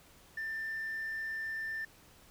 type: tone with hard clipping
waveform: triangle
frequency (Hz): 1784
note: A6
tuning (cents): +23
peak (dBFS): -35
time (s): 0.37-1.85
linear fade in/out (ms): 5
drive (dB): 2
effects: pink hiss -60 dBFS RMS until 2.3 s